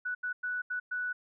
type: tone bursts at uneven times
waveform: sine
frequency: 1480 Hz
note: F#6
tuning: in tune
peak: -31 dBFS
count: 5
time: 0.05-0.15 / 0.23-0.33 / 0.43-0.62 / 0.7-0.8 / 0.91-1.13 s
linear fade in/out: 10 ms
effects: none